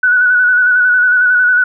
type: tone with vibrato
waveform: sine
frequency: 1480 Hz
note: F#6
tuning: in tune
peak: -7 dBFS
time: 0.03-1.64 s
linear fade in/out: 5 ms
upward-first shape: square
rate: 11 Hz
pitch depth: 27 cents each way
effects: none